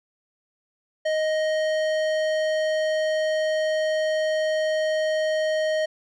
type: tone with tanh clipping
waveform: sine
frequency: 624 Hz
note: D#5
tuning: 5 cents sharp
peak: -23 dBFS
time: 1.05-5.86 s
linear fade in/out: 10 ms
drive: 16 dB
effects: none